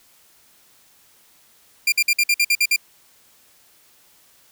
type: tone bursts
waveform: sawtooth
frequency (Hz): 2389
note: D7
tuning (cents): +29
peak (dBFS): -11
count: 9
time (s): 1.87-2.762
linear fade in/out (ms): 5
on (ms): 52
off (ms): 53
effects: white hiss -55 dBFS RMS until 4.51 s